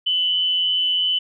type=tone with amplitude modulation; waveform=sine; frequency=3001 Hz; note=F#7; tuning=24 cents sharp; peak=-15 dBFS; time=0.06-1.19 s; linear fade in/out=10 ms; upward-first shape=sine; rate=175 Hz; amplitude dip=45%; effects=none